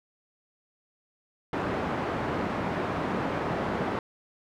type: band-pass noise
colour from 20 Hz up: pink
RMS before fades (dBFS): -30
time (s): 1.53-3.99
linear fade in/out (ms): 2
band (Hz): 140 to 1400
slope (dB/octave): 12
effects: none